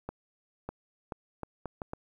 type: accelerating click train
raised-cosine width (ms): 1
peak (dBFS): -22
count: 7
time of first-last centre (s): 0.09-1.934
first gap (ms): 600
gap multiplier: 0.72
effects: 10-bit